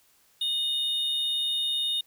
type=tone pair together; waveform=triangle; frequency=2922 / 3681 Hz; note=F#7 / A#7; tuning=-22 / -23 cents; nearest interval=major third; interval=399 cents; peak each=-34 / -24 dBFS; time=0.41-2.01 s; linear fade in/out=5 ms; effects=white hiss -63 dBFS RMS until 2.06 s